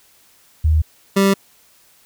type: tone pair in turn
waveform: sine / 25% pulse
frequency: 78.1 / 196.06 Hz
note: D#2 / G3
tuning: +7 / +1 cents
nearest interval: octave + major third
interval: 1594 cents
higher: second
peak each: -11 / -8 dBFS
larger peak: second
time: 0.64-0.82 / 1.16-1.34 s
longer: neither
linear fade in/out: 10 ms
effects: white hiss -53 dBFS RMS until 2.05 s